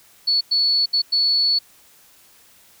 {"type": "tone bursts at uneven times", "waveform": "sine", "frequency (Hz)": 4423, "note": "C#8", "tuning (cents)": -5, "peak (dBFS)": -15, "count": 4, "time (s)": [[0.27, 0.41], [0.51, 0.86], [0.93, 1.02], [1.12, 1.59]], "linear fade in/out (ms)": 10, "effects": ["white hiss -52 dBFS RMS until 2.8 s"]}